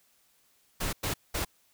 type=noise bursts at uneven times; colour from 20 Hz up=pink; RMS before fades=-31 dBFS; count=3; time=0.8-0.93 / 1.03-1.14 / 1.34-1.45 s; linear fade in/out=10 ms; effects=white hiss -67 dBFS RMS until 1.73 s